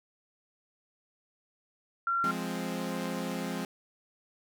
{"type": "tone", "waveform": "sine", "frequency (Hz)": 1372, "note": "F6", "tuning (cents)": -31, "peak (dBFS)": -26, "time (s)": [2.07, 2.31], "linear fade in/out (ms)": 2}
{"type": "chord", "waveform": "sawtooth", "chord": "F minor", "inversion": "none", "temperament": "equal", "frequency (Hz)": [174.61, 207.7, 261.6], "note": ["F3", "Ab3", "C4"], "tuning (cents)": [0, 0, 0], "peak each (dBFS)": -33, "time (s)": [2.24, 3.65], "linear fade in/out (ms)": 2}
{"effects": []}